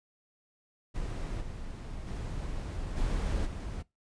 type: noise with level steps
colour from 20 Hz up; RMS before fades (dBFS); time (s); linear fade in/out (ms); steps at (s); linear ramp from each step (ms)
brown; -35 / -40 / -36 / -30 / -37; 0.94-3.83; 20; 1.4 / 2.06 / 2.96 / 3.45; 20
effects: noise-tail reverb RT60 0.2 s tail -22 dB re dry + resampled to 22050 Hz